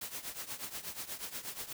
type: noise with tremolo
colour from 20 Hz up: white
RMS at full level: -39 dBFS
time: 0.01-1.73 s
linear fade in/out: 5 ms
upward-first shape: triangle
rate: 8.3 Hz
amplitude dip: 85%
effects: none